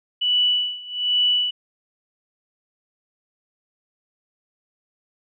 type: tone with tremolo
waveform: sine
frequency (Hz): 2960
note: F#7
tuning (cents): 0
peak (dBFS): -15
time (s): 0.21-1.51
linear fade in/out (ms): 10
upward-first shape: sine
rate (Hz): 1.2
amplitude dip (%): 90
effects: none